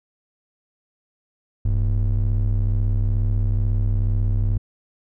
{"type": "ring-modulated tone", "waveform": "triangle", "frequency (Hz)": 69.3, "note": "C#2", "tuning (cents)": 0, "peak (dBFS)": -12, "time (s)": [1.65, 4.58], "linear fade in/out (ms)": 5, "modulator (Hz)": 31.1, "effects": []}